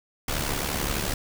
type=noise with amplitude modulation; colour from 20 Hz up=pink; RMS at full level=-25 dBFS; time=0.28-1.14 s; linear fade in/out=5 ms; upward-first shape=sine; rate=71.5 Hz; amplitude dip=65%; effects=none